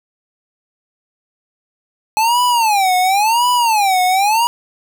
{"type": "tone with vibrato", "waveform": "square", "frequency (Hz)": 849, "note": "G#5", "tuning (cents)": 38, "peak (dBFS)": -12, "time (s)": [2.17, 4.47], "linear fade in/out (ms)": 0, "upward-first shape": "sine", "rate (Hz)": 0.94, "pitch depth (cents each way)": 260, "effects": ["7-bit"]}